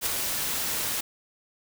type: noise with ADSR envelope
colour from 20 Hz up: white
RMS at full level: -24 dBFS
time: 0.01-1.01 s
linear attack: 55 ms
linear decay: 3 ms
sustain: -5 dB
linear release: 7 ms
effects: none